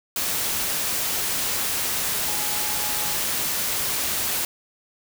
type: tone in noise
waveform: sine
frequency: 841 Hz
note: G#5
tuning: 22 cents sharp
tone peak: -36 dBFS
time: 2.28-3.16 s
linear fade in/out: 2 ms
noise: white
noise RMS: -25 dBFS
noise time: 0.16-4.45 s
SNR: -14 dB
effects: none